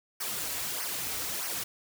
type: noise with flanger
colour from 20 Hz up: white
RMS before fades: -34 dBFS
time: 0.2-1.64 s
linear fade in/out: 10 ms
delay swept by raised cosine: 0.26 to 5.86 ms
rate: 1.6 Hz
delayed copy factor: -0.75
effects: none